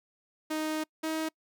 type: tone pair in turn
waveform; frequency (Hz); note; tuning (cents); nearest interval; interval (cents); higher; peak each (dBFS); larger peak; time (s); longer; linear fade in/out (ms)
sawtooth; 311.1 / 317.1; D#4 / D#4; 0 / +33; unison; 33; second; -26; neither; 0.5-0.84 / 1.03-1.29; first; 10
effects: noise-tail reverb RT60 0.1 s tail -26 dB re dry